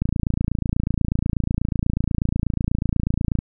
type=click train; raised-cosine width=5 ms; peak=-8 dBFS; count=96; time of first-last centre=0.02-3.389 s; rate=28.2 Hz; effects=none